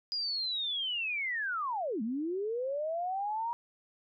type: linear two-way sweep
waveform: sine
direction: down then up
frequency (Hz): 4926 to 207.7 to 956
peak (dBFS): -31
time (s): 0.12-3.53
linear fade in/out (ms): 0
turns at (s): 2.02
effects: none